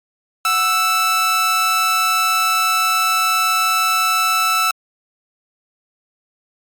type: tone pair together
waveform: sawtooth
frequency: 740 / 1318.5 Hz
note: F#5 / E6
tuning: 0 / 0 cents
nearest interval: minor seventh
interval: 1000 cents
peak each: -23 / -11 dBFS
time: 0.45-4.71 s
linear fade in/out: 2 ms
effects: Opus 48 kbps